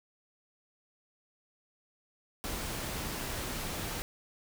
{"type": "noise", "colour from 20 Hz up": "pink", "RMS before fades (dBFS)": -37, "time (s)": [2.44, 4.02], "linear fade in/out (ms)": 0, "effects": []}